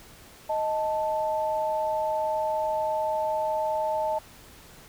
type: tone pair together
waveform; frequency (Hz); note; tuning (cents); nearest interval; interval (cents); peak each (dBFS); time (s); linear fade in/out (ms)
sine; 625.1 / 880; D#5 / A5; +8 / 0; tritone; 592; -27; 0.49-4.19; 10
effects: pink hiss -50 dBFS RMS until 4.88 s